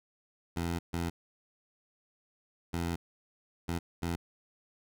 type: tone bursts at uneven times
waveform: 15% pulse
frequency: 85.1 Hz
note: F2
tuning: 44 cents flat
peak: -25 dBFS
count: 5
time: 0.56-0.79 / 0.93-1.1 / 2.73-2.96 / 3.68-3.79 / 4.02-4.16 s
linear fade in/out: 10 ms
effects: none